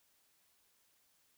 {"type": "silence", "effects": ["white hiss -73 dBFS RMS until 1.37 s"]}